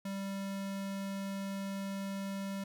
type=tone; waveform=square; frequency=196 Hz; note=G3; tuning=in tune; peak=-37 dBFS; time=0.05-2.64 s; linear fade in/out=5 ms; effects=none